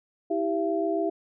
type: tone cluster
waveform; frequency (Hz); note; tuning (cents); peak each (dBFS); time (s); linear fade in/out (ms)
sine; 325.3 / 392.4 / 675; E4 / G4 / E5; -23 / +2 / +41; -28; 0.3-1.1; 10
effects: none